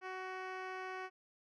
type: tone with low-pass filter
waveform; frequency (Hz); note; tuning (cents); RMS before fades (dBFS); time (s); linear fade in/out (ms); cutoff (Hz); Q
10% pulse; 373.8; F#4; +18; -44; 0.01-1.1; 50; 2800; 0.69
effects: none